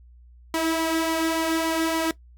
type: tone with flanger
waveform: sawtooth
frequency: 324.9 Hz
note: E4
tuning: 25 cents flat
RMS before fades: -24 dBFS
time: 0.54-2.11 s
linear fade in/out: 2 ms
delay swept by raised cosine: 0.94 to 2.54 ms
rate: 3.5 Hz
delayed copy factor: +0.5
effects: noise-tail reverb RT60 0.1 s tail -17 dB re dry + added 60 Hz sine -47 dBFS peak until 2.37 s